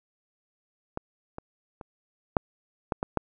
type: clicks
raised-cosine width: 1 ms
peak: -17 / -22 / -26 / -6 / -12 / -14 / -10 dBFS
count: 7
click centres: 0.974 / 1.384 / 1.812 / 2.368 / 2.922 / 3.029 / 3.173 s
effects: none